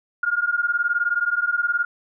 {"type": "beating tone pair", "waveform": "sine", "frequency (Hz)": [1410, 1429], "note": ["F6", "F6"], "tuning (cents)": [16, 39], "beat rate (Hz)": 19, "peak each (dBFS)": -22, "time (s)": [0.23, 1.85], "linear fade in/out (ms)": 5, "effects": []}